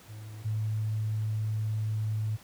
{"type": "tone pair in turn", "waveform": ["triangle", "sine"], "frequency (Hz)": [107.5, 108.25], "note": ["A2", "A2"], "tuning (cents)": [-40, -28], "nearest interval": "unison", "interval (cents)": 12, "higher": "second", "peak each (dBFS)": [-38, -27], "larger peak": "second", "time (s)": [[0.08, 0.44], [0.44, 2.37]], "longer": "second", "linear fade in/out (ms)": 20, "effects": ["pink hiss -54 dBFS RMS until 2.43 s", "high-pass 60 Hz 12 dB/octave"]}